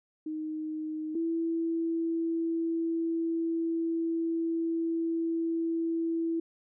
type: tone pair in turn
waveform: sine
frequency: 311.1 / 330.4 Hz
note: D#4 / E4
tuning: 0 / +4 cents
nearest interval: minor second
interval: 104 cents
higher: second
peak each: -32 / -27 dBFS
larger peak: second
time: 0.26-1.15 / 1.15-6.4 s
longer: second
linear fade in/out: 5 ms
effects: none